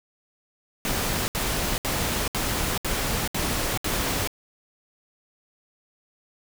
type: noise bursts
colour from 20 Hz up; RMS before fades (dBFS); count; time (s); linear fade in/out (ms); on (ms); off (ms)
pink; -26; 7; 0.85-4.274; 0; 430; 69
effects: none